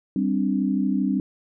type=chord; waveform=sine; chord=G suspended fourth; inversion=none; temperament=just; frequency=196 / 261.3 / 294 Hz; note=G3 / C4 / D4; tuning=0 / -2 / +2 cents; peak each=-23 / -24 / -26 dBFS; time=0.16-1.2 s; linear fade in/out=2 ms; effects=none